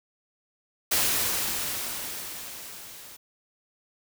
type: noise with level ramp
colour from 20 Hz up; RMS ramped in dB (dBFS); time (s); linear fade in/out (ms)
white; -23 to -46; 0.91-3.17; 10
effects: none